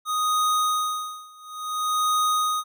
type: tone with tremolo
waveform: square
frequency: 1244.5 Hz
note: D#6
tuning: in tune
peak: -20 dBFS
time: 0.05-2.64 s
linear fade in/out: 50 ms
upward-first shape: sine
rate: 0.58 Hz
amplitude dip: 95%
effects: none